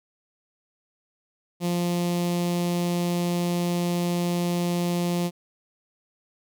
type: tone with notch filter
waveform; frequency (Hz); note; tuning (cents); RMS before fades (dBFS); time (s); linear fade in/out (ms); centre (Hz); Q
sawtooth; 174.61; F3; 0; -25; 1.6-5.31; 50; 1500; 1
effects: none